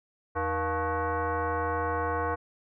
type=tone with frequency modulation; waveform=sine; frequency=311.1 Hz; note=D#4; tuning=in tune; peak=-26 dBFS; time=0.35-2.36 s; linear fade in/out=20 ms; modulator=395 Hz; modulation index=2.9; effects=none